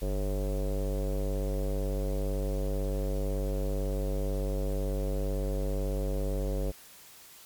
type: tone with low-pass filter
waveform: square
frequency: 49 Hz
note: G1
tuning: in tune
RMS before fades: -30 dBFS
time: 0.01-6.72 s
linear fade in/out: 20 ms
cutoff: 520 Hz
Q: 3.9
effects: white hiss -52 dBFS RMS until 7.45 s + MP3 96 kbps